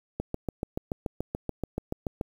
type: click train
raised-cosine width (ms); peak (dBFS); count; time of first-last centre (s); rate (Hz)
2; -16; 15; 0.2-2.211; 6.96
effects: 8-bit